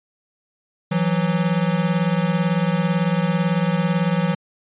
square beating tone pair, 164.81 / 182.81 Hz, E3 / F#3, 0 / -21 cents, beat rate 18 Hz, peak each -21 dBFS, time 0.91-4.35 s, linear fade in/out 10 ms, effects resampled to 8000 Hz

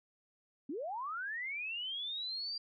sine linear sweep, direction up, 247 to 4762 Hz, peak -37 dBFS, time 0.69-2.58 s, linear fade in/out 5 ms, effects none

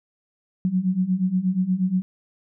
sine beating tone pair, 180 / 188.4 Hz, F#3 / F#3, -47 / +32 cents, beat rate 8.4 Hz, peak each -24 / -21 dBFS, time 0.65-2.02 s, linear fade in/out 0 ms, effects none

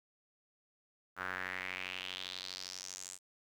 sawtooth tone with band-pass filter sweep, 92.5 Hz, F#2, in tune, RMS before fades -43 dBFS, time 1.16-3.19 s, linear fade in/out 50 ms, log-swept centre 1400 to 7900 Hz, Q 3.8, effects 10-bit

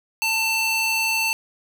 square tone with high-pass filter, 892 Hz, A5, 23 cents sharp, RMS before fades -22 dBFS, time 0.22-1.33 s, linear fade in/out 0 ms, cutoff 2000 Hz, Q 2.1, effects 7-bit

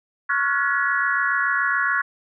sine tone cluster, 1107 / 1395 / 1462 / 1695 / 1930 Hz, C#6 / F6 / F#6 / G#6 / B6, -3 / -2 / -21 / +35 / -40 cents, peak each -25 / -27 / -24 / -23 / -29 dBFS, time 0.29-2.02 s, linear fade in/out 10 ms, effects none

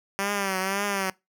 5% pulse tone with vibrato, 195.4 Hz, G3, 5 cents flat, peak -14 dBFS, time 0.19-1.1 s, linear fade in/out 0 ms, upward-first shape triangle, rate 1.9 Hz, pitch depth 87 cents each way, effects noise-tail reverb RT60 0.2 s tail -22 dB re dry

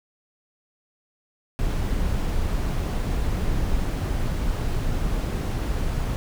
brown noise, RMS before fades -24 dBFS, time 1.59-6.16 s, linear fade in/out 0 ms, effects none

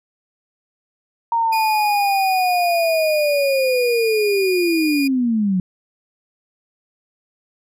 sine linear sweep, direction down, 932.3 to 178.8 Hz, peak -15 dBFS, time 1.32-5.6 s, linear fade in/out 2 ms
30% pulse tone with pitch glide, 2457 to 2439 Hz, D#7 to D#7, -22 to -35 cents, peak -20 dBFS, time 1.52-5.08 s, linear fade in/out 10 ms, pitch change -13 cents, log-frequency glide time 2.23-4.34 s
effects none

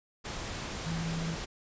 sine tone in noise, 164.81 Hz, E3, in tune, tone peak -32 dBFS, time 0.85-1.36 s, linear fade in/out 20 ms, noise pink, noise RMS -38 dBFS, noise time 0.24-1.46 s, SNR +3 dB, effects resampled to 16000 Hz

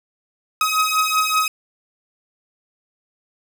sawtooth beating tone pair, 1265 / 1270.2 Hz, D#6 / D#6, +28 / +35 cents, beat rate 5.2 Hz, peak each -16 dBFS, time 0.61-1.48 s, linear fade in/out 2 ms, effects none

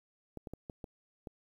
clicks, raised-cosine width 2 ms, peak -29 dBFS, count 6, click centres 0.373 / 0.472 / 0.536 / 0.698 / 0.842 / 1.272 s, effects 10-bit

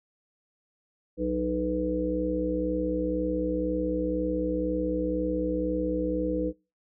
harmonic tone, 62 Hz, B1, 7 cents sharp, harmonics 1 / 3 / 5 / 7 / 8, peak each -35 / -34 / -29 / -39 / -29 dBFS, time 1.17-6.53 s, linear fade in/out 50 ms, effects noise-tail reverb RT60 0.3 s tail -25 dB re dry

